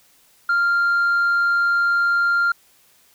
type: tone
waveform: sine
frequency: 1394 Hz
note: F6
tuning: 4 cents flat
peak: -13 dBFS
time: 0.49-2.52 s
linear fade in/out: 5 ms
effects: tanh soft clip ceiling -14 dBFS + white hiss -56 dBFS RMS until 3.14 s